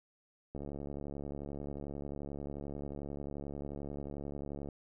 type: click train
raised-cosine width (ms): 2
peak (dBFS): -29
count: 296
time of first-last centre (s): 0.55-4.687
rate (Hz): 71.3
effects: none